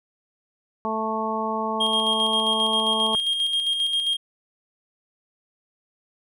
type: harmonic tone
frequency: 220 Hz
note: A3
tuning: in tune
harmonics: 1 / 2 / 3 / 4 / 5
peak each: -30 / -31 / -31 / -28 / -29 dBFS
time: 0.85-3.15 s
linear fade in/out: 0 ms
type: tone with tremolo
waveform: triangle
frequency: 3230 Hz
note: G#7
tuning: 49 cents flat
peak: -18 dBFS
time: 1.8-4.17 s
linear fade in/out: 10 ms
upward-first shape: square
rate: 7.5 Hz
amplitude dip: 40%
effects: none